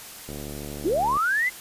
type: click train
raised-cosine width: 2 ms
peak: -23 dBFS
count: 65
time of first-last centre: 0.29-1.169 s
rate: 72.8 Hz
type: linear sweep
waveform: sine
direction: up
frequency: 268.7 to 2093 Hz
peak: -20 dBFS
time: 0.84-1.5 s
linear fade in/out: 20 ms
effects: white hiss -41 dBFS RMS until 1.6 s + resampled to 32000 Hz